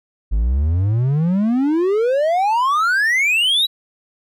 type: exponential sweep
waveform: triangle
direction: up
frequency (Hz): 49 to 3964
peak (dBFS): -12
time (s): 0.31-3.67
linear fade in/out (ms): 20
effects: none